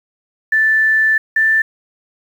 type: tone pair in turn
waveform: sine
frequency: 1760 / 1770 Hz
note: A6 / A6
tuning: 0 / +10 cents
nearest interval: unison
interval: 10 cents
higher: second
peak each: -10 dBFS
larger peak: neither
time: 0.52-1.18 / 1.36-1.62 s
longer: first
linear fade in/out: 5 ms
effects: 7-bit